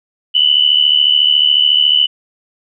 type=tone pair together; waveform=sine; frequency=2944 / 3018 Hz; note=F#7 / F#7; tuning=-9 / +34 cents; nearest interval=unison; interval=43 cents; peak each=-11 dBFS; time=0.34-2.07 s; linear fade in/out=20 ms; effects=none